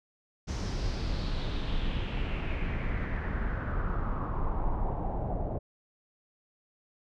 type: noise with low-pass filter sweep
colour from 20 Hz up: brown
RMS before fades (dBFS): -31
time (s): 0.47-5.59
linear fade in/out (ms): 20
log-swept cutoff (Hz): 6000 to 650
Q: 3.6
effects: none